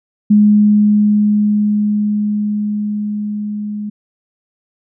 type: tone with level ramp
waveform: sine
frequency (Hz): 208.9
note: G#3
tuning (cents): +10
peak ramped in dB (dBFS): -5 to -20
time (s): 0.3-3.9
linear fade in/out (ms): 10
effects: none